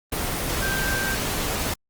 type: tone in noise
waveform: sine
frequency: 1569 Hz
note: G6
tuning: 1 cent sharp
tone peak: -26 dBFS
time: 0.62-1.15 s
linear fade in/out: 5 ms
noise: pink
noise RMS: -26 dBFS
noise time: 0.12-1.74 s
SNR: -3 dB
effects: Opus 24 kbps